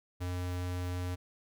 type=tone; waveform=square; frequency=89.7 Hz; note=F2; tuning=47 cents sharp; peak=-34 dBFS; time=0.2-1.16 s; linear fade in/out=20 ms; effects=none